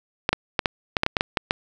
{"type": "clicks", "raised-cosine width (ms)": 0.3, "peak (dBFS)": -3, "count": 11, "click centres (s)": [0.291, 0.33, 0.592, 0.658, 0.968, 1.034, 1.064, 1.168, 1.209, 1.372, 1.509], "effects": []}